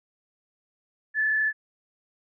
sine tone with frequency modulation, 1738 Hz, A6, 22 cents flat, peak -21 dBFS, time 1.14-1.53 s, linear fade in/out 50 ms, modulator 32.9 Hz, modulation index 0.79, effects none

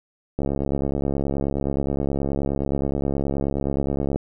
click train, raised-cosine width 2 ms, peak -11 dBFS, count 263, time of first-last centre 0.39-4.16 s, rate 69.5 Hz, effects none

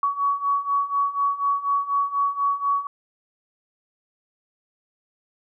sine beating tone pair, 1124 / 1128.1 Hz, C#6 / C#6, +24 / +30 cents, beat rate 4.1 Hz, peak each -25 / -22 dBFS, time 0.03-2.87 s, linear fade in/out 2 ms, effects none

